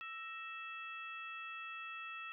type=harmonic tone with a mistuned harmonic; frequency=660 Hz; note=E5; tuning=2 cents sharp; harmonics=2 / 3 / 4 / 5; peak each=-48 / -52 / -47 / -57 dBFS; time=0.01-2.32 s; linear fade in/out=0 ms; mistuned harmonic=3; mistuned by=-100 cents; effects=none